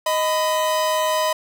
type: tone pair together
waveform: 45% pulse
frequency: 624.7 / 1000 Hz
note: D#5 / B5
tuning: +7 / +21 cents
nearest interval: minor sixth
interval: 814 cents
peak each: -21 dBFS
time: 0.06-1.33 s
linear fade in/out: 5 ms
effects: none